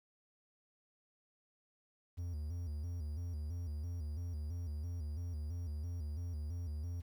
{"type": "tone with vibrato", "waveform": "triangle", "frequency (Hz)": 80.6, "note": "E2", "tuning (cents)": -38, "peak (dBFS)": -36, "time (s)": [2.17, 7.02], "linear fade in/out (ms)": 20, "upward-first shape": "square", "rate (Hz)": 3, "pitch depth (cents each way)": 130, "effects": ["11-bit"]}